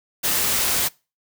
white noise, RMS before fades -21 dBFS, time 0.23-0.89 s, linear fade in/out 20 ms, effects noise-tail reverb RT60 0.3 s tail -24 dB re dry

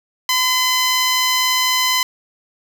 10% pulse tone, 1018 Hz, C6, 48 cents flat, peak -6 dBFS, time 0.29-2.03 s, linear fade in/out 2 ms, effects none

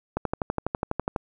click train, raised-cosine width 1 ms, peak -11 dBFS, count 13, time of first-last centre 0.17-1.162 s, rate 12.1 Hz, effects none

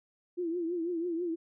sine tone with vibrato, 341.4 Hz, F4, 39 cents flat, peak -30 dBFS, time 0.37-1.36 s, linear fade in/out 20 ms, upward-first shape triangle, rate 6.1 Hz, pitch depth 110 cents each way, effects none

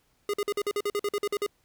square tone bursts, 410 Hz, G#4, 22 cents flat, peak -26 dBFS, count 13, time 0.29-1.464 s, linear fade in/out 2 ms, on 46 ms, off 48 ms, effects pink hiss -69 dBFS RMS until 1.64 s

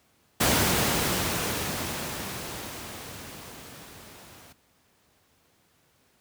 pink noise with level ramp, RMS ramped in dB -21 to -50 dBFS, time 0.4-4.53 s, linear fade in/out 10 ms, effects pink hiss -65 dBFS RMS until 6.2 s + high-pass 80 Hz 12 dB/octave

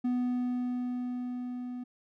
triangle tone with level ramp, 247.7 Hz, B3, 5 cents sharp, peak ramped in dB -24 to -34 dBFS, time 0.04-1.84 s, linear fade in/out 10 ms, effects none

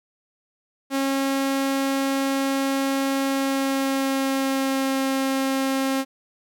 sawtooth tone with pitch glide, 272.1 to 268.2 Hz, C#4 to C4, -32 to +43 cents, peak -17 dBFS, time 0.9-6.05 s, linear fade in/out 50 ms, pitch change -25 cents, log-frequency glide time 3.27-4.97 s, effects none

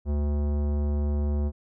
sine tone with tanh clipping, 73 Hz, D2, 10 cents flat, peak -25 dBFS, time 0.05-1.52 s, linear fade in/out 50 ms, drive 17 dB, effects none

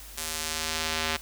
square tone with band-pass filter sweep, 79.3 Hz, D#2, 33 cents sharp, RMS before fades -31 dBFS, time 0.17-1.17 s, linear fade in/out 10 ms, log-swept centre 9900 to 3100 Hz, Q 0.74, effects added 50 Hz sine -46 dBFS peak until 1.21 s + white hiss -46 dBFS RMS until 1.21 s

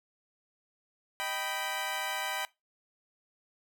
15% pulse chord, Eb augmented, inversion none, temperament equal with one note detuned, 622.3 / 779.5 / 987.8 Hz, Eb5 / G5 / B5, 0 / -10 / 0 cents, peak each -34 / -29 / -30 dBFS, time 1.2-2.45 s, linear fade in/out 0 ms, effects noise-tail reverb RT60 0.2 s tail -20 dB re dry

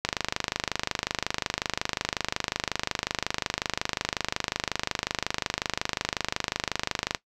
click train, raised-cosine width 0.2 ms, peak -7 dBFS, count 182, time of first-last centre 0.05-7.148 s, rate 25.5 Hz, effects noise-tail reverb RT60 0.1 s tail -17 dB re dry

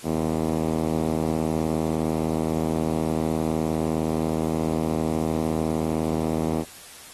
5% pulse tone with band-pass filter, 79.5 Hz, D#2, 38 cents sharp, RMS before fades -25 dBFS, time 0.03-6.65 s, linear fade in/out 50 ms, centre 230 Hz, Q 1.1, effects white hiss -44 dBFS RMS until 7.13 s + AAC 32 kbps

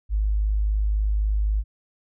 sine tone, 51.91 Hz, G#1, in tune, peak -19 dBFS, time 0.09-1.64 s, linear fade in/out 50 ms, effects none

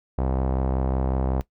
sawtooth tone with low-pass filter, 65.41 Hz, C2, in tune, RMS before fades -24 dBFS, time 0.18-1.41 s, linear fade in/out 0 ms, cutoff 770 Hz, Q 1.6, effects noise-tail reverb RT60 0.1 s tail -18 dB re dry

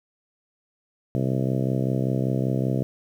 harmonic tone, 65.2 Hz, C2, 5 cents flat, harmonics 2 / 3 / 4 / 5 / 6 / 7 / 8 / 9 / 10, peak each -24 / -28 / -30 / -32 / -34 / -35 / -36 / -37 / -38 dBFS, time 1.15-2.83 s, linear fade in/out 0 ms, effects 9-bit

